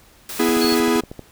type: noise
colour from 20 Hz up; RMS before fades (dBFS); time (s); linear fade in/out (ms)
white; -31; 0.29-0.8; 2
type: chord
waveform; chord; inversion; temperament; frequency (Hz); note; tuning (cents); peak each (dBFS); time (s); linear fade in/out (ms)
45% pulse; E major; second; equal; 246.9 / 329.6 / 415.3; B3 / E4 / G#4; 0 / 0 / 0; -20; 0.39-1.01; 10
type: click train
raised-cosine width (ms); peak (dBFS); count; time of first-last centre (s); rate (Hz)
2; -19; 10; 0.49-1.193; 12.8
type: tone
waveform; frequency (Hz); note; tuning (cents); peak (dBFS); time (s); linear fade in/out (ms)
sine; 4360; C#8; -29; -22; 0.61-0.75; 10
effects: pink hiss -51 dBFS RMS until 1.31 s